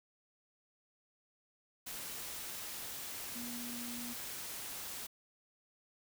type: tone in noise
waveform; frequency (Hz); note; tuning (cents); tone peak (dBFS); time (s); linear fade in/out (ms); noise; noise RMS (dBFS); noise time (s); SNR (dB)
sine; 240; B3; -49; -44; 3.35-4.14; 10; white; -44; 1.86-5.07; -3
effects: none